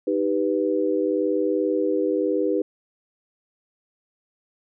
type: chord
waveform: sine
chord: Eb augmented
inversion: none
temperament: equal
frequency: 311.1 / 392 / 493.9 Hz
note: Eb4 / G4 / B4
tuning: 0 / 0 / 0 cents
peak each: -24 dBFS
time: 0.07-2.62 s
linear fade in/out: 5 ms
effects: none